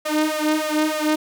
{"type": "tone with flanger", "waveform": "sawtooth", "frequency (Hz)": 307.3, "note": "D#4", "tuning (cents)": -21, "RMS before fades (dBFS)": -21, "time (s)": [0.05, 1.16], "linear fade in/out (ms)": 10, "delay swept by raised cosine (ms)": [1.5, 3.3], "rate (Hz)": 3.3, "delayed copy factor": 0.9, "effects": []}